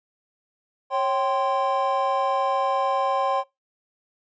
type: tone cluster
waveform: triangle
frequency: 548 / 777 / 1043 Hz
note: C#5 / G5 / C6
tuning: -20 / -16 / -6 cents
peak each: -23 dBFS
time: 0.9-3.44 s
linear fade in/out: 50 ms
effects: noise-tail reverb RT60 0.2 s tail -22 dB re dry + resampled to 16000 Hz